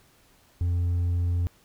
sine tone with hard clipping, 87.31 Hz, F2, in tune, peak -23 dBFS, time 0.61-1.47 s, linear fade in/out 0 ms, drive 2 dB, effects pink hiss -60 dBFS RMS until 1.64 s

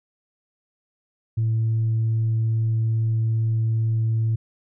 sine tone, 112.2 Hz, A2, 34 cents sharp, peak -17 dBFS, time 1.37-4.36 s, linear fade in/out 10 ms, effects tanh soft clip ceiling -16 dBFS

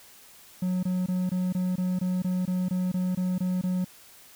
triangle tone bursts, 182.8 Hz, F#3, 21 cents flat, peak -22 dBFS, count 14, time 0.62-3.846 s, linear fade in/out 5 ms, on 210 ms, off 22 ms, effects white hiss -52 dBFS RMS until 4.35 s

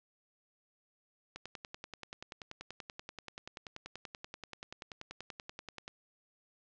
click train, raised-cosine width 0.2 ms, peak -26 dBFS, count 48, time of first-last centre 1.36-5.879 s, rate 10.4 Hz, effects low-pass 6000 Hz 12 dB/octave

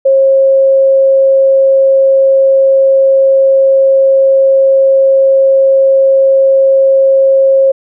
sine tone, 539 Hz, C#5, 49 cents flat, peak -4 dBFS, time 0.05-7.72 s, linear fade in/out 10 ms, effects none

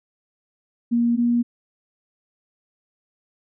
sine tone pair in turn, 236.2 / 238.5 Hz, A#3 / A#3, +23 / +40 cents, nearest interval unison, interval 17 cents, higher second, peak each -16 dBFS, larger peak neither, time 0.91-1.17 / 1.17-1.43 s, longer neither, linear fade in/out 20 ms, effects none

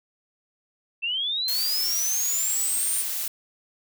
sine linear sweep, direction up, 2637 to 9240 Hz, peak -24 dBFS, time 1.02-3.03 s, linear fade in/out 20 ms
blue noise, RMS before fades -29 dBFS, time 1.48-3.28 s, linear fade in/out 2 ms
effects none

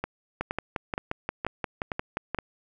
two click trains, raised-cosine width 0.5 ms, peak -14 / -13 dBFS, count 6 / 12, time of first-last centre 0.04-2.387 / 0.41-2.347 s, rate 2.13 / 5.68 Hz, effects none

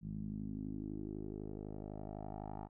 10% pulse tone with low-pass filter sweep, 51.91 Hz, G#1, in tune, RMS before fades -44 dBFS, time 0.01-2.69 s, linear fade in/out 50 ms, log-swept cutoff 180 to 910 Hz, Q 3.6, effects none

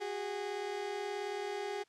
30% pulse tone pair together, 371.8 / 410.4 Hz, F#4 / G#4, +8 / -21 cents, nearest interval major second, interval 171 cents, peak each -39 / -35 dBFS, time 0-1.84 s, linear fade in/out 20 ms, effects white hiss -71 dBFS RMS until 1.88 s + low-pass 6000 Hz 12 dB/octave

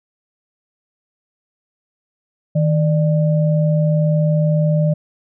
sine tone pair together, 156.95 / 593 Hz, D#3 / D5, +15 / +17 cents, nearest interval octave + major seventh, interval 2302 cents, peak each -13 / -21 dBFS, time 2.55-4.94 s, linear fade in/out 10 ms, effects none

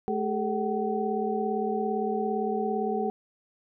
sine tone cluster, 215.1 / 401.1 / 438.7 / 756 Hz, A3 / G4 / A4 / F#5, -39 / +40 / -5 / +37 cents, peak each -31 dBFS, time 0.08-3.1 s, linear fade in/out 0 ms, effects none

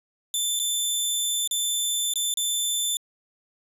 15% pulse tone with dropouts, 3535 Hz, A7, 7 cents sharp, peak -16 dBFS, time 0.34-2.97 s, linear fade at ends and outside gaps 1 ms, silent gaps 0.592-0.598 / 1.475-1.511 / 2.137-2.157 / 2.34-2.372 s, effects resampled to 32000 Hz

